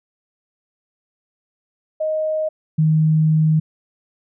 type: tone pair in turn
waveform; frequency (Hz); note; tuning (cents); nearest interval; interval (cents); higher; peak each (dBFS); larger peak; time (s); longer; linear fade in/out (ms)
sine; 624 / 156.63; D#5 / D#3; +5 / +12; 2 octaves; 2393; first; -18 / -12; second; 2-2.49 / 2.78-3.6; second; 10
effects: none